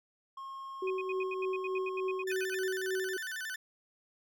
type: tone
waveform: triangle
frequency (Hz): 1078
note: C#6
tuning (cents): -49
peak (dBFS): -39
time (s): 0.37-2.24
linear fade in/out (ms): 5
type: tone with tremolo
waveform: sine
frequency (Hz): 376.8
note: F#4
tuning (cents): +32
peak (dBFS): -30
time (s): 0.82-3.17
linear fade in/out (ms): 5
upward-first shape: triangle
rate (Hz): 3.4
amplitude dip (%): 50
type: tone bursts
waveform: sine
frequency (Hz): 2489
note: D#7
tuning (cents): 0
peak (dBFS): -37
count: 16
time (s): 0.87-2.553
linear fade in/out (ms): 5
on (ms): 33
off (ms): 77
type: tone with vibrato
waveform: 40% pulse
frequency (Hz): 1635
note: G#6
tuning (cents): -28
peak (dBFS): -36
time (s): 2.27-3.56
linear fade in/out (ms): 5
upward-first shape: square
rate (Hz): 11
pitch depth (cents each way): 140
effects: none

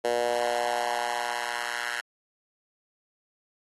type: tone with high-pass filter sweep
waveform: 10% pulse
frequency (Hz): 120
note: B2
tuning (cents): -49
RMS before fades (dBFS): -29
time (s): 0.04-2.01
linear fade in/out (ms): 10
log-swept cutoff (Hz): 510 to 1400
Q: 2.5
effects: AAC 32 kbps

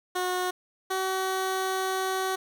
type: tone pair in turn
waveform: 15% pulse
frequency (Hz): 364.2 / 378.4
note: F#4 / F#4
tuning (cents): -27 / +39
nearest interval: minor second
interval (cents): 66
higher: second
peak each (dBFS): -20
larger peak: neither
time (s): 0.15-0.51 / 0.9-2.36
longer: second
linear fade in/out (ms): 10
effects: none

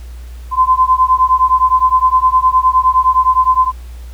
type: beating tone pair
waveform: sine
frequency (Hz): 1023 / 1032.7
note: C6 / C6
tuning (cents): -39 / -23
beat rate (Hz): 9.7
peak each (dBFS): -11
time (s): 0.51-3.72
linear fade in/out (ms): 50
effects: added 60 Hz sine -27 dBFS peak until 4.13 s + pink hiss -45 dBFS RMS until 4.13 s

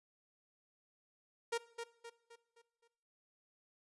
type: tone with echo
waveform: sawtooth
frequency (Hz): 466.2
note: A#4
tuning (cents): 0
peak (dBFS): -30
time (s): 1.52-1.58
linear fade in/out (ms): 10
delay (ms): 260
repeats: 5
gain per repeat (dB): -7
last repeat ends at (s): 2.88
effects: noise-tail reverb RT60 0.8 s tail -19 dB re dry + resampled to 24000 Hz

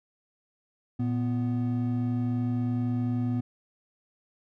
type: tone pair together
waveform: triangle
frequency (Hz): 116.68 / 246.9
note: A#2 / B3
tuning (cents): +2 / 0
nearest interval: octave + minor second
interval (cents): 1298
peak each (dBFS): -26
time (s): 0.99-3.41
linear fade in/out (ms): 10
effects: none

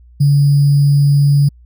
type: tone with sample-and-hold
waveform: sine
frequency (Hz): 142.8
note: D3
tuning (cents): -48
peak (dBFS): -7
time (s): 0.2-1.49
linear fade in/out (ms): 10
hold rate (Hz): 4900
effects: added 60 Hz sine -40 dBFS peak until 1.65 s

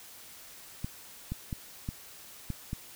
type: clicks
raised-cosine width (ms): 5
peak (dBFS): -21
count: 6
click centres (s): 0.845 / 1.32 / 1.528 / 1.889 / 2.503 / 2.731
effects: white hiss -50 dBFS RMS until 2.95 s

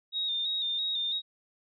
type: tone with vibrato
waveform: sine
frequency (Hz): 3700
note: A#7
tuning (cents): -14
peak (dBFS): -28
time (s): 0.12-1.22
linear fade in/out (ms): 50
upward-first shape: square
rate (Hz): 3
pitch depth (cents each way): 38
effects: none

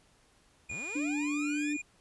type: linear sweep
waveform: sawtooth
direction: up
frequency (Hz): 41.5 to 1828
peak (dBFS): -40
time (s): 0.69-1.74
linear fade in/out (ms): 20
type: tone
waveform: square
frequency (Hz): 2438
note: D#7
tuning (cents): -36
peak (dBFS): -37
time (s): 0.69-1.82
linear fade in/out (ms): 10
type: tone with pitch glide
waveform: sine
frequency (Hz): 293.7 to 295.6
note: D4 to D4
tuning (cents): 0 to +11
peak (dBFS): -30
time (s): 0.95-1.77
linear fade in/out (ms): 10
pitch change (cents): +11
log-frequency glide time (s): 1.41-1.61
effects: pink hiss -65 dBFS RMS until 2 s + resampled to 24000 Hz

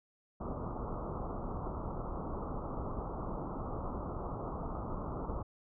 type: low-pass noise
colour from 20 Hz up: pink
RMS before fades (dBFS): -39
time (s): 0.4-5.43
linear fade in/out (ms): 10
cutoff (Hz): 1300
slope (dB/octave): 96
effects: none

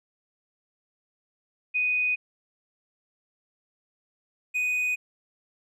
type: tone pair in turn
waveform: sine / triangle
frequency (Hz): 2489 / 2489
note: D#7 / D#7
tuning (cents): 0 / 0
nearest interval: unison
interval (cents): 0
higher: neither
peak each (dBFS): -22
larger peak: neither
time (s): 1.74-2.16 / 4.54-4.96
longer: neither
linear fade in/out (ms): 20
effects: none

